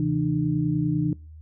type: tone cluster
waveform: sine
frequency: 133.5 / 163.6 / 301.1 Hz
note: C3 / E3 / D4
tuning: +35 / -13 / +43 cents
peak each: -26 / -25 / -25 dBFS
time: 0-1.13 s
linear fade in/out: 2 ms
effects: noise-tail reverb RT60 0.3 s tail -24 dB re dry + added 78 Hz sine -41 dBFS peak until 1.41 s